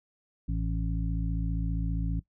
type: harmonic tone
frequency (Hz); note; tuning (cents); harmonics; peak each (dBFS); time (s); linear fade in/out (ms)
55; A1; 0; 1 / 2 / 3 / 5; -29 / -35 / -34 / -39; 0.48-2.2; 10
effects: noise-tail reverb RT60 0.1 s tail -17 dB re dry